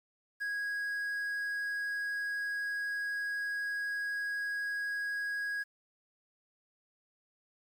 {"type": "tone with quantisation", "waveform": "triangle", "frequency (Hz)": 1652, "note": "G#6", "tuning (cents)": -10, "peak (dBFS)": -31, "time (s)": [0.4, 5.64], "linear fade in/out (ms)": 20, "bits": 10, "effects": []}